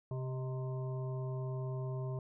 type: harmonic tone with a mistuned harmonic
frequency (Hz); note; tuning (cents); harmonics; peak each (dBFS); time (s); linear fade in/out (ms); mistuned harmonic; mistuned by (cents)
130.81; C3; 0; 1 / 3 / 5 / 7 / 8; -36 / -45 / -48 / -56 / -54; 0.11-2.19; 2; 5; -59
effects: none